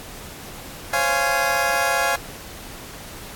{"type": "chord", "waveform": "20% pulse", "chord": "Db major seventh", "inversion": "third", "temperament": "just", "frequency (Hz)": [519.7, 554.4, 693, 831.5], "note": ["C5", "Db5", "F5", "Ab5"], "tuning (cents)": [-12, 0, -14, 2], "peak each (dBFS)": [-23, -21, -18, -18], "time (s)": [0.93, 2.16], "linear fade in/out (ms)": 5, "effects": ["pink hiss -38 dBFS RMS until 3.35 s", "AAC 64 kbps"]}